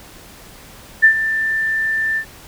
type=tone with ADSR envelope; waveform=sine; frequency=1777 Hz; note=A6; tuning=17 cents sharp; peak=-4 dBFS; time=1.02-2.25 s; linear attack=24 ms; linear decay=88 ms; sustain=-12 dB; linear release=78 ms; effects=pink hiss -41 dBFS RMS until 2.47 s